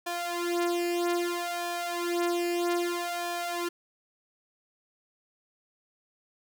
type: tone with flanger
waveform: sawtooth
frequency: 347.5 Hz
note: F4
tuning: 9 cents flat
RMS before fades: -30 dBFS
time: 0.06-3.69 s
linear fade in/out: 10 ms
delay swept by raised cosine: 1.2 to 3.3 ms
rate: 0.62 Hz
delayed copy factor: +0.9
effects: none